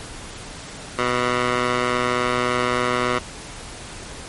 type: tone with band-pass filter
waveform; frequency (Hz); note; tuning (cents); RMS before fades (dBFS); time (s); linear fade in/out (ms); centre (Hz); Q
15% pulse; 123.47; B2; 0; -21; 0.98-3.19; 10; 1400; 0.83
effects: pink hiss -36 dBFS RMS until 4.28 s + MP3 48 kbps